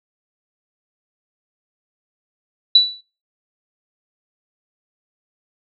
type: tone with exponential decay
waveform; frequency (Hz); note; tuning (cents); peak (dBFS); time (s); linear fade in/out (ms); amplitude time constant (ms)
sine; 3951; B7; 0; -4; 2.75-3.01; 5; 56
effects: noise-tail reverb RT60 0.3 s tail -20 dB re dry